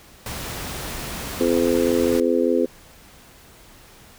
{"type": "noise", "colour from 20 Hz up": "pink", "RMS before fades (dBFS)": -31, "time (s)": [0.26, 2.2], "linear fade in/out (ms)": 2}
{"type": "harmonic tone", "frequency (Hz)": 85.1, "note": "F2", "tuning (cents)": -44, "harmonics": [3, 4, 5, 6], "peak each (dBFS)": [-22, -22, -22, -22], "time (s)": [1.4, 2.66], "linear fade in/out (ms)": 10}
{"effects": ["pink hiss -48 dBFS RMS until 4.18 s"]}